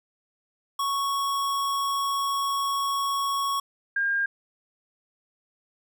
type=tone pair in turn; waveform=square / sine; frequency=1108.7 / 1609.6 Hz; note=C#6 / G6; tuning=0 / +45 cents; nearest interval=tritone; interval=645 cents; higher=second; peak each=-25 / -22 dBFS; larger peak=second; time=0.79-3.6 / 3.96-4.26 s; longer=first; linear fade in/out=5 ms; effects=none